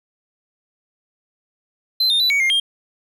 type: tone with pitch steps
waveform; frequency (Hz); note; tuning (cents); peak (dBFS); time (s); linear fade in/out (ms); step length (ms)
triangle; 4080 / 3647 / 3972 / 2250 / 2121 / 3210; C8 / A#7 / B7 / C#7 / C7 / G7; -44 / -39 / +9 / +25 / +23 / +40; -13; 2-2.6; 5; 100
effects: none

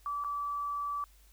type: tone with dropouts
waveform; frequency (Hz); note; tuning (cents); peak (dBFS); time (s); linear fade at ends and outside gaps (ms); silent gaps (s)
sine; 1155; D6; -29; -32; 0.06-1.04; 1; 0.239-0.246
effects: added 50 Hz sine -58 dBFS peak until 1.32 s + white hiss -65 dBFS RMS until 1.32 s

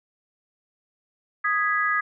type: chord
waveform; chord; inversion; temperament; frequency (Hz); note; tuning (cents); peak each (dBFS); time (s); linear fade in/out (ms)
sine; G# minor; second; equal; 1244.5 / 1661.2 / 1975.5; D#6 / G#6 / B6; 0 / 0 / 0; -24 / -24 / -27; 1.44-2.01; 10
effects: none

